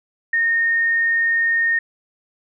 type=tone; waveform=sine; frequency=1840 Hz; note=A#6; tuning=23 cents flat; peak=-15 dBFS; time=0.33-1.79 s; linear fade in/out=5 ms; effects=none